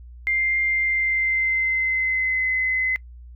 sine tone with pitch glide, 2101 to 2040 Hz, C7 to C7, +7 to -44 cents, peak -19 dBFS, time 0.27-2.96 s, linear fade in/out 0 ms, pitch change -51 cents, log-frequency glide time 0.72-2.48 s, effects noise-tail reverb RT60 0.1 s tail -23 dB re dry + added 60 Hz sine -39 dBFS peak until 3.35 s

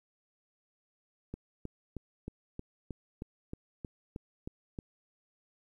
click train, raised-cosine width 3 ms, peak -26 dBFS, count 12, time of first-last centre 1.34-4.788 s, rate 3.19 Hz, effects 11-bit

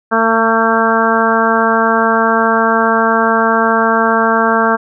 harmonic tone, 225.6 Hz, A3, 44 cents sharp, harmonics 1 / 2 / 3 / 4 / 5 / 6 / 7, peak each -17 / -17 / -17 / -17 / -17 / -17 / -17 dBFS, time 0.11-4.77 s, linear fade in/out 20 ms, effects none

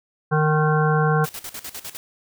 harmonic tone, 153.8 Hz, D#3, 20 cents flat, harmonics 1 / 3 / 5 / 7 / 9 / 10, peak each -18 / -23 / -25 / -26 / -28 / -28 dBFS, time 0.31-1.26 s, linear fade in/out 20 ms
white noise with tremolo, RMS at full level -33 dBFS, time 1.24-1.97 s, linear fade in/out 0 ms, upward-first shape square, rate 9.9 Hz, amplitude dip 80%
effects none

